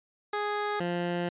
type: tone pair in turn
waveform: 15% pulse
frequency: 415.3 / 174.61 Hz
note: G#4 / F3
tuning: 0 / 0 cents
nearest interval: octave + minor third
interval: 1500 cents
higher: first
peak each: -22 dBFS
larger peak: neither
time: 0.33-0.8 / 0.8-1.29 s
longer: second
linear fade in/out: 5 ms
effects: resampled to 8000 Hz

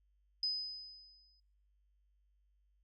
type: tone with exponential decay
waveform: sine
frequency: 5020 Hz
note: D#8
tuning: 15 cents sharp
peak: -31 dBFS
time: 0.43-1.4 s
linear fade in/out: 2 ms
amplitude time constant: 210 ms
effects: noise-tail reverb RT60 0.5 s tail -18 dB re dry + added 50 Hz sine -70 dBFS peak until 2.83 s

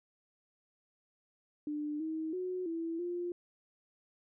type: tone with pitch steps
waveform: sine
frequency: 298 / 317.6 / 366.3 / 330.3 / 350.8 Hz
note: D4 / D#4 / F#4 / E4 / F4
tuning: +25 / +36 / -17 / +4 / +8 cents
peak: -34 dBFS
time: 1.67-3.32 s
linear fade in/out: 2 ms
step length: 330 ms
effects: none

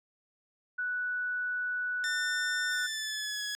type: tone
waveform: sine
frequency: 1480 Hz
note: F#6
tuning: in tune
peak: -30 dBFS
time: 0.78-2.87 s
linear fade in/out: 10 ms
type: tone with pitch glide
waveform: 15% pulse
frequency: 1800 to 1679.5 Hz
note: A6 to G#6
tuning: +39 to +19 cents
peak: -27 dBFS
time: 2.04-3.55 s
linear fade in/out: 0 ms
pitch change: -120 cents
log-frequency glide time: 2.69-3.43 s
effects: resampled to 32000 Hz

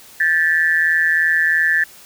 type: tone with amplitude modulation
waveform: sine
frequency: 1752 Hz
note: A6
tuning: 8 cents flat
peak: -9 dBFS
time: 0.2-1.84 s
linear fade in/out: 5 ms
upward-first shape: sine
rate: 163 Hz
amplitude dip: 85%
effects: white hiss -43 dBFS RMS until 2.05 s

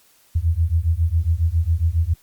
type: beating tone pair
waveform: sine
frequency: 79.3 / 86.6 Hz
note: D#2 / F2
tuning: +33 / -14 cents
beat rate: 7.3 Hz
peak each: -19 dBFS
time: 0.35-2.14 s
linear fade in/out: 10 ms
effects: white hiss -56 dBFS RMS until 2.22 s + Opus 48 kbps

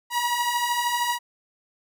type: beating tone pair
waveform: sawtooth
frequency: 952 / 965 Hz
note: A#5 / B5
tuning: +36 / -40 cents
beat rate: 13 Hz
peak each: -25 / -20 dBFS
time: 0.1-1.19 s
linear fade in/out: 50 ms
effects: none

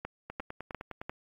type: two click trains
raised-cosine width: 0.5 ms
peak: -21 / -24 dBFS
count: 4 / 8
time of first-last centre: 0.05-1.095 / 0.3-1.015 s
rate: 2.87 / 9.79 Hz
effects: AAC 32 kbps

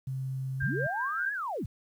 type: tone with pitch glide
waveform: sine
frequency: 132.2 to 137.34 Hz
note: C3 to C#3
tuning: +18 to -16 cents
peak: -31 dBFS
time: 0.07-0.87 s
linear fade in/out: 5 ms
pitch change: +66 cents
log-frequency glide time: 0.56-0.65 s
type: tone with tremolo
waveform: sine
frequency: 1592 Hz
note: G6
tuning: 26 cents sharp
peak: -30 dBFS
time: 0.6-1.3 s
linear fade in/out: 10 ms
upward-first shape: sine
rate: 5.2 Hz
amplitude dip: 45%
type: linear two-way sweep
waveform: sine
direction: up then down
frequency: 58.27 to 1711 to 58.27 Hz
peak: -31 dBFS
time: 0.62-1.66 s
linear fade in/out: 5 ms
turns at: 1.33 s
effects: 10-bit

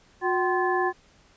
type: tone cluster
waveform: sine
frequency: 361.2 / 765 / 1044 / 1731 Hz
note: F#4 / G5 / C6 / A6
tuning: -42 / -42 / -4 / -29 cents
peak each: -25 / -27 / -28 / -29 dBFS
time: 0.21-0.93 s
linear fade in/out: 50 ms
effects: pink hiss -58 dBFS RMS until 1.36 s + resampled to 16000 Hz

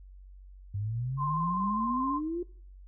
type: exponential sweep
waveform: sine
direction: up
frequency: 98 to 359.1 Hz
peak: -30 dBFS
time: 0.74-2.43 s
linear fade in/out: 5 ms
type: tone with vibrato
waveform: sine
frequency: 1046.5 Hz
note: C6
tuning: in tune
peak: -29 dBFS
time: 1.17-2.21 s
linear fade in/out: 50 ms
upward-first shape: square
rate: 15 Hz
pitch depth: 27 cents each way
effects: noise-tail reverb RT60 0.5 s tail -20 dB re dry + added 47 Hz sine -47 dBFS peak until 2.87 s

